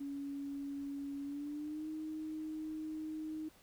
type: tone with pitch glide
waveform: sine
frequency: 280.9 to 311.7 Hz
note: C#4 to D#4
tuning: +23 to +3 cents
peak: -39 dBFS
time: 0-3.49 s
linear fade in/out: 10 ms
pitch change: +180 cents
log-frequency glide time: 1.23-1.88 s
effects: pink hiss -64 dBFS RMS until 3.62 s